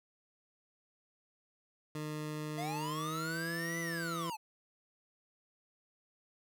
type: tone with pitch glide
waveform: 20% pulse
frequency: 152.4 to 167.16 Hz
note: D#3 to E3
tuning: -36 to +24 cents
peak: -33 dBFS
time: 1.95-4.3 s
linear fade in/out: 2 ms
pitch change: +160 cents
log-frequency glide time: 2.86-3.49 s
type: linear two-way sweep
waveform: square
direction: up then down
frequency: 659.3 to 2012 to 831 Hz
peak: -39 dBFS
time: 2.57-4.37 s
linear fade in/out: 20 ms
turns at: 3.8 s
effects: none